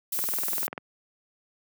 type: noise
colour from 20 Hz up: violet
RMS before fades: -29 dBFS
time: 0.12-0.67 s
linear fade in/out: 5 ms
type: click train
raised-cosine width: 0.5 ms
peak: -19 dBFS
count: 13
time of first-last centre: 0.19-0.778 s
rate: 20.4 Hz
effects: high-pass 150 Hz 12 dB/octave